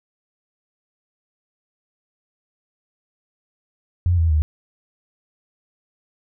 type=tone with pitch steps; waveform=sine; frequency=88.2 / 82.29 / 76.78 Hz; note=F2 / E2 / D#2; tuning=+18 / -2 / -22 cents; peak=-14 dBFS; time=4.06-4.42 s; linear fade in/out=0 ms; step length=120 ms; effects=none